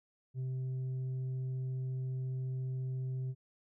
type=tone with tanh clipping; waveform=sine; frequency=129.6 Hz; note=C3; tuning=16 cents flat; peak=-35 dBFS; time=0.34-3.35 s; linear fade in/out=50 ms; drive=3 dB; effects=none